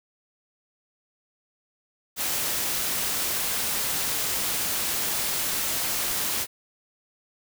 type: noise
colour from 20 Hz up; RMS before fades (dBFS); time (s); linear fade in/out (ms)
white; -27; 2.16-6.47; 50
effects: none